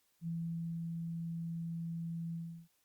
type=tone with ADSR envelope; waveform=sine; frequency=166.7 Hz; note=E3; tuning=20 cents sharp; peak=-35 dBFS; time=0.21-2.68 s; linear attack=62 ms; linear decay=560 ms; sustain=-2 dB; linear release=340 ms; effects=white hiss -75 dBFS RMS until 2.84 s + Opus 48 kbps

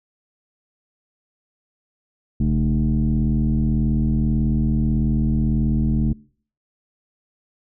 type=tone with frequency modulation; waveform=sine; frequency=138.59 Hz; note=C#3; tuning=in tune; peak=-15 dBFS; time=2.4-6.13 s; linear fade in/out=5 ms; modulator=78.3 Hz; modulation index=1.5; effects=noise-tail reverb RT60 0.5 s tail -24 dB re dry + tanh soft clip ceiling -11 dBFS

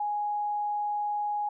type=tone; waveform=sine; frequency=830.6 Hz; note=G#5; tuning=in tune; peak=-27 dBFS; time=0-1.49 s; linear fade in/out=5 ms; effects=none

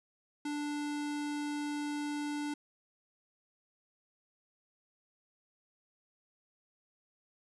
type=tone; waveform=square; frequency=293.7 Hz; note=D4; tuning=in tune; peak=-35 dBFS; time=0.45-2.54 s; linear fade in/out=5 ms; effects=resampled to 24000 Hz + 12-bit

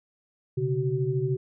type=tone cluster; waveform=sine; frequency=127.5 / 140.8 / 377.3 Hz; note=C3 / C#3 / F#4; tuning=-44 / +27 / +34 cents; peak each=-28 dBFS; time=0.57-1.37 s; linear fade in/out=10 ms; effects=none

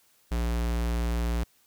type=tone; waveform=square; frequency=58.4 Hz; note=A#1; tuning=4 cents sharp; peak=-26 dBFS; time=0.31-1.44 s; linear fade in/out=10 ms; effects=white hiss -64 dBFS RMS until 1.66 s

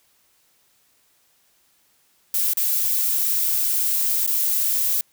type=noise with dropouts; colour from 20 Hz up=violet; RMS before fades=-21 dBFS; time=2.34-5.01 s; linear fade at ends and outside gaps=2 ms; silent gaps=2.535-2.571 / 4.265-4.275 s; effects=white hiss -62 dBFS RMS until 5.12 s

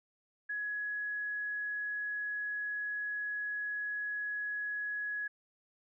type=tone; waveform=sine; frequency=1679 Hz; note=G#6; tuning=18 cents sharp; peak=-34 dBFS; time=0.49-5.28 s; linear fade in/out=10 ms; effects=none

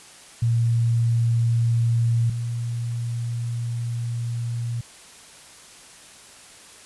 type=tone pair in turn; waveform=sine; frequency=116.54 / 118.17 Hz; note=A#2 / A#2; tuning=0 / +24 cents; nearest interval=unison; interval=24 cents; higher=second; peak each=-17 / -24 dBFS; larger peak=first; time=0.42-2.3 / 2.3-4.81 s; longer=second; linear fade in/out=5 ms; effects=white hiss -46 dBFS RMS until 6.85 s + resampled to 24000 Hz

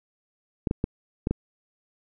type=clicks; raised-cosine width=3 ms; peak=-11 dBFS; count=5; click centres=0.672 / 0.711 / 0.841 / 1.271 / 1.31 s; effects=none

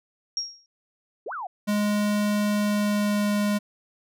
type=tone with exponential decay; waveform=sine; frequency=5588 Hz; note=F8; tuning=in tune; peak=-22 dBFS; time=0.37-0.66 s; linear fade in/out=1 ms; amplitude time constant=62 ms
type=exponential two-way sweep; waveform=sine; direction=up then down; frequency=349.2 to 1568 to 684 Hz; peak=-30 dBFS; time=1.26-1.47 s; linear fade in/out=5 ms; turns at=1.33 s
type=tone with pitch glide; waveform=square; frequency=207.7 to 206.4 Hz; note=G#3 to G#3; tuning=0 to -10 cents; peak=-22 dBFS; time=1.67-3.59 s; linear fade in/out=20 ms; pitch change=-10 cents; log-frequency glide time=2.51-3.31 s
effects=none

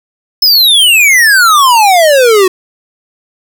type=exponential sweep; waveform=square; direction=down; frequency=5274 to 362.7 Hz; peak=-4 dBFS; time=0.42-2.48 s; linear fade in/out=5 ms; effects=none

